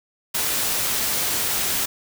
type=noise; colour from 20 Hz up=white; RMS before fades=-23 dBFS; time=0.34-1.86 s; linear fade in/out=10 ms; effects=none